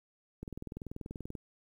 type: click train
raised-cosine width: 3 ms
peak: -28 dBFS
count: 20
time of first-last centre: 0.43-1.352 s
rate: 20.6 Hz
effects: 10-bit